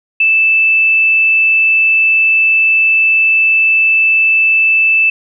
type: tone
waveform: sine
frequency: 2637 Hz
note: E7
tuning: in tune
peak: -7 dBFS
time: 0.2-5.1 s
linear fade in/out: 5 ms
effects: none